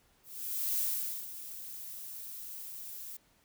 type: noise with ADSR envelope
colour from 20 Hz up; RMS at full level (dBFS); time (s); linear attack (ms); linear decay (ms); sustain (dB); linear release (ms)
violet; -31; 0.23-3.17; 550; 480; -13; 7
effects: pink hiss -68 dBFS RMS until 3.44 s